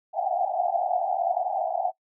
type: band-pass noise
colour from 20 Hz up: pink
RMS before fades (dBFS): -26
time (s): 0.13-1.92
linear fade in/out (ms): 50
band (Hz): 670 to 790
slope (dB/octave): 96
effects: noise-tail reverb RT60 0.1 s tail -22 dB re dry